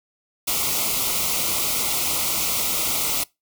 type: band-stop noise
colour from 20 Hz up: white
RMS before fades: -23 dBFS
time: 0.47-3.24 s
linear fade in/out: 10 ms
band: 1400 to 2000 Hz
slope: 96 dB/octave
effects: noise-tail reverb RT60 0.2 s tail -23 dB re dry